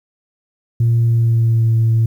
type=tone with pitch glide; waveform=sine; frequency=116.54 to 113.29 Hz; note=A#2 to A#2; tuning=0 to -49 cents; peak=-9 dBFS; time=0.8-2.06 s; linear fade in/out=5 ms; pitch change=-49 cents; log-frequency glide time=0.99-1.73 s; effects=tanh soft clip ceiling -8 dBFS + 8-bit